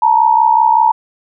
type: tone pair together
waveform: sine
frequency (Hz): 880 / 945.3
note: A5 / A#5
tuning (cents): 0 / +24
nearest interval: minor second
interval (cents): 124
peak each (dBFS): -10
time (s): 0.02-0.92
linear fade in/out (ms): 5
effects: none